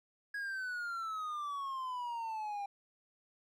triangle exponential sweep, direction down, 1664 to 796 Hz, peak -35 dBFS, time 0.34-2.66 s, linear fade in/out 5 ms, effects none

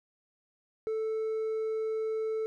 sine tone with hard clipping, 440 Hz, A4, in tune, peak -30 dBFS, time 0.87-2.46 s, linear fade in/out 0 ms, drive 2 dB, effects none

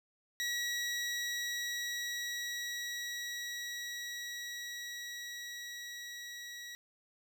20% pulse tone with level ramp, 1920 Hz, B6, 49 cents flat, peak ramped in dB -28 to -39 dBFS, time 0.4-6.75 s, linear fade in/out 0 ms, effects none

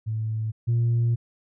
sine tone pair in turn, 110 / 117.56 Hz, A2 / A#2, 0 / +15 cents, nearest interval minor second, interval 115 cents, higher second, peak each -24 / -17 dBFS, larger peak second, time 0.06-0.52 / 0.67-1.16 s, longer second, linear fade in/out 20 ms, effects tanh soft clip ceiling -17 dBFS

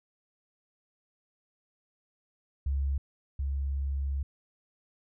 sine tone pair in turn, 69 / 69 Hz, C#2 / C#2, -7 / -7 cents, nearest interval unison, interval 0 cents, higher neither, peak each -26 / -28 dBFS, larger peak first, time 2.66-2.98 / 3.39-4.23 s, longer second, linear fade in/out 5 ms, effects none

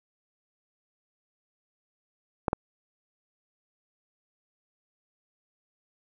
clicks, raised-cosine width 1 ms, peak -10 dBFS, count 2, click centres 2.482 / 2.531 s, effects none

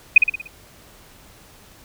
sine tone with echo, 2489 Hz, D#7, in tune, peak -3 dBFS, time 0.16-0.18 s, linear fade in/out 5 ms, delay 59 ms, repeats 5, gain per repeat -6 dB, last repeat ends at 0.475 s, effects pink hiss -48 dBFS RMS until 1.84 s

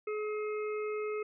harmonic tone, 424.8 Hz, G#4, 39 cents sharp, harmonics 1 / 3 / 5 / 6, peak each -33 / -43 / -47 / -49 dBFS, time 0.07-1.23 s, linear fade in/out 5 ms, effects none

